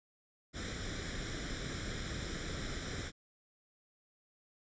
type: noise with comb filter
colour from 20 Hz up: pink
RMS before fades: -40 dBFS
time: 0.53-3.12 s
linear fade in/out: 50 ms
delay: 0.55 ms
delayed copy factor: +0.7
effects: resampled to 16000 Hz